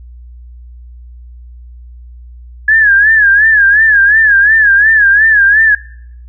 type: tone with vibrato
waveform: sine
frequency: 1685 Hz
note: G#6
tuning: 25 cents sharp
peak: -4 dBFS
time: 2.68-5.75 s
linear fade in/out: 5 ms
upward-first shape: sine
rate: 2.8 Hz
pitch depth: 110 cents each way
effects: noise-tail reverb RT60 0.7 s tail -22 dB re dry + added 60 Hz sine -30 dBFS peak until 6.28 s